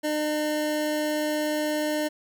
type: tone pair together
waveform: square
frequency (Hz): 302.8 / 605.6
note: D#4 / D#5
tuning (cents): -47 / -47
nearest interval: octave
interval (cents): 1200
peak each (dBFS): -28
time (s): 0.03-2.09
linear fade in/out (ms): 20
effects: none